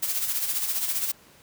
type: noise with tremolo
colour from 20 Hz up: blue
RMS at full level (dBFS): -25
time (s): 0.02-1.12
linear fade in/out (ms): 10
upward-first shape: sine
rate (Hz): 15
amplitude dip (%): 55
effects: pink hiss -54 dBFS RMS until 1.42 s + high-pass 80 Hz 12 dB/octave